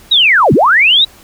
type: linear two-way sweep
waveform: sine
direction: down then up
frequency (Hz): 3926 to 103.83 to 3926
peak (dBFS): -5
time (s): 0.11-1.05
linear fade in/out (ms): 10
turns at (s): 0.53
effects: pink hiss -41 dBFS RMS until 1.23 s